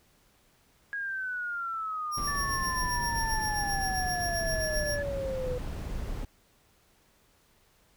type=exponential sweep; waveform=sine; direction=down; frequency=1651 to 493.9 Hz; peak=-31 dBFS; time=0.93-5.58 s; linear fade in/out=0 ms
type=tone with tremolo; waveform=sawtooth; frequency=5590 Hz; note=F8; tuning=1 cent sharp; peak=-29 dBFS; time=2.11-4.99 s; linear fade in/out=50 ms; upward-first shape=sine; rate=7.6 Hz; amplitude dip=65%
type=noise; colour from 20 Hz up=brown; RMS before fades=-35 dBFS; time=2.17-6.25 s; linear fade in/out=5 ms
type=tone with pitch glide; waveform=sine; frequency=1760 to 1716.8 Hz; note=A6 to A6; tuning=0 to -43 cents; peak=-34 dBFS; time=2.27-5.03 s; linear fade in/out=10 ms; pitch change=-43 cents; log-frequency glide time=3.33-3.82 s
effects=pink hiss -65 dBFS RMS until 7.96 s